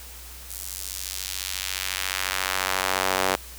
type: tone with high-pass filter sweep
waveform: sawtooth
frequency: 94.2 Hz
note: F#2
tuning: 32 cents sharp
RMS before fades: -28 dBFS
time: 0.5-3.36 s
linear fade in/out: 0 ms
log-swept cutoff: 9100 to 560 Hz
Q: 0.83
effects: added 60 Hz sine -43 dBFS peak until 3.58 s + white hiss -43 dBFS RMS until 3.58 s